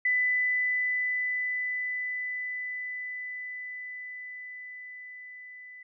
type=tone with level ramp; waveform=sine; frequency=1997 Hz; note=B6; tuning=19 cents sharp; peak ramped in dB=-22 to -44 dBFS; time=0.05-5.83 s; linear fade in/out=5 ms; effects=none